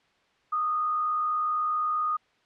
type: tone with frequency modulation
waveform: sine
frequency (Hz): 1234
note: D#6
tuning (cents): -15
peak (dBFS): -24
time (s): 0.52-2.17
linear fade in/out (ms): 10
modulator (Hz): 64.3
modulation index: 0.32
effects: white hiss -65 dBFS RMS until 2.45 s + low-pass 3000 Hz 12 dB/octave